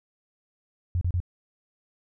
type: tone bursts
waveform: sine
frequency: 88.6 Hz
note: F2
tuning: 25 cents sharp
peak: -22 dBFS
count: 3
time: 0.95-1.202 s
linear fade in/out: 0 ms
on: 62 ms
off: 33 ms
effects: none